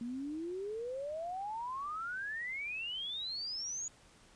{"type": "exponential sweep", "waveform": "sine", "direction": "up", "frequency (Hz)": [230.2, 6860], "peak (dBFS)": -37, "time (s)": [0.01, 3.88], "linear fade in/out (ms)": 2, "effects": ["pink hiss -62 dBFS RMS until 4.35 s", "resampled to 22050 Hz"]}